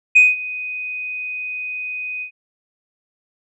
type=tone with ADSR envelope; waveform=sine; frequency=2497 Hz; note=D#7; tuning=6 cents sharp; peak=-4 dBFS; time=0.15-2.31 s; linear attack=15 ms; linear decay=190 ms; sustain=-20 dB; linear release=90 ms; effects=tanh soft clip ceiling -3 dBFS